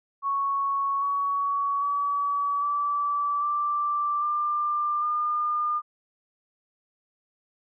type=tone with pitch steps; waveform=sine; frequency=1108.7 / 1124.8 / 1141.2 / 1157.8 / 1174.6 / 1191.7 / 1209 Hz; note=C#6 / C#6 / C#6 / D6 / D6 / D6 / D6; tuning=0 / +25 / +50 / -25 / 0 / +25 / +50 cents; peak=-23 dBFS; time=0.22-5.82 s; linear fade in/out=50 ms; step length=800 ms; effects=none